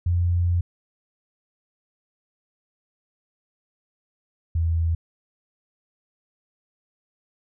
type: tone pair in turn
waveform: sine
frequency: 87.31 / 82.58 Hz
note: F2 / E2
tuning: 0 / +4 cents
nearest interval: minor second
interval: 96 cents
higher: first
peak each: -18 / -19 dBFS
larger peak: first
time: 0.06-0.61 / 4.55-4.95 s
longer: first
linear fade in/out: 5 ms
effects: none